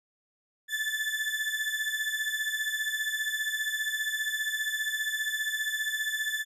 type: beating tone pair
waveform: 35% pulse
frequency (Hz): 1737 / 1752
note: A6 / A6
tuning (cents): -23 / -8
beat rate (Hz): 15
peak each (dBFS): -30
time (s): 0.68-6.45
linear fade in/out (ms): 50
effects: resampled to 32000 Hz